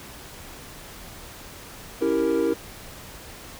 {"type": "chord", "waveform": "triangle", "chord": "C# diminished seventh", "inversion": "none", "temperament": "equal", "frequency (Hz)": [277.2, 329.6, 392, 466.2], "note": ["C#4", "E4", "G4", "Bb4"], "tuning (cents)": [0, 0, 0, 0], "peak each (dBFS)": [-27, -22, -25, -22], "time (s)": [2.01, 2.54], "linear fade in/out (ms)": 10, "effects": ["pink hiss -42 dBFS RMS until 3.59 s"]}